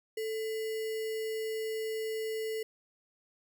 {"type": "tone with sample-and-hold", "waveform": "sine", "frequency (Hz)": 440, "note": "A4", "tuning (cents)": 0, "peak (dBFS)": -32, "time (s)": [0.17, 2.63], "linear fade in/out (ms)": 5, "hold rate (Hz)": 2450, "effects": []}